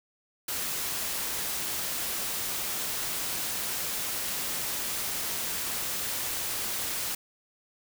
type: noise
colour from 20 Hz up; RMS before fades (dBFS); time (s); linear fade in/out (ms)
white; -32; 0.48-7.15; 5
effects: none